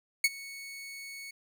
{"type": "tone with ADSR envelope", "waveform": "sawtooth", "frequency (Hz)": 2215, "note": "C#7", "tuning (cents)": -2, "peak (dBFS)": -16, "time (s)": [0.24, 1.31], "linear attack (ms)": 4, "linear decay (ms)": 39, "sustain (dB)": -22, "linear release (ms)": 7, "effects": []}